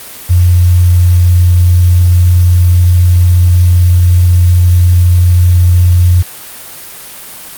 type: tone with quantisation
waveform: sine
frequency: 88.4 Hz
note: F2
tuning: 22 cents sharp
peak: -3 dBFS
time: 0.29-6.23 s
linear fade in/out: 20 ms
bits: 5
effects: white hiss -28 dBFS RMS until 7.57 s + Opus 32 kbps